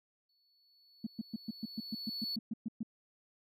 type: tone with exponential growth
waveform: triangle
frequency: 4428 Hz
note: C#8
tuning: 3 cents flat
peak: -33 dBFS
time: 0.29-2.36 s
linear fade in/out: 5 ms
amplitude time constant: 450 ms
type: tone bursts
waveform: sine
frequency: 222.6 Hz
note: A3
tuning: 20 cents sharp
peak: -33 dBFS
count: 13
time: 1.04-2.831 s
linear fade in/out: 5 ms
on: 27 ms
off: 120 ms
effects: tanh soft clip ceiling -26 dBFS